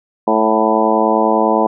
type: harmonic tone with a mistuned harmonic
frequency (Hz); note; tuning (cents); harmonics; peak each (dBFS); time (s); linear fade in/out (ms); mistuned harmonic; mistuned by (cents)
110; A2; 0; 2 / 3 / 4 / 5 / 6 / 7 / 8 / 9; -19 / -19 / -19 / -19 / -19 / -19 / -19 / -19; 0.27-1.67; 5; 7; -28
effects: none